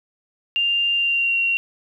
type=tone with pitch glide; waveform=sine; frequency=2794 to 2749 Hz; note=F7 to F7; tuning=0 to -28 cents; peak=-17 dBFS; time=0.56-1.57 s; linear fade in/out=0 ms; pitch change=-28 cents; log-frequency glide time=0.94-1.37 s; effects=9-bit